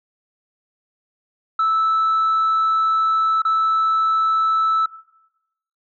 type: tone with dropouts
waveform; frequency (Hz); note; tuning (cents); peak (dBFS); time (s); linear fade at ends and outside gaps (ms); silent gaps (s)
sine; 1313; E6; -7; -13; 1.59-4.86; 5; 3.42-3.45
effects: noise-tail reverb RT60 0.9 s tail -19 dB re dry + tanh soft clip ceiling -13 dBFS